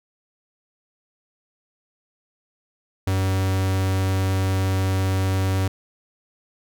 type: tone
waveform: 45% pulse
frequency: 95.2 Hz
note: F#2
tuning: 50 cents sharp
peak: -19 dBFS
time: 3.07-5.68 s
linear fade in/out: 5 ms
effects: none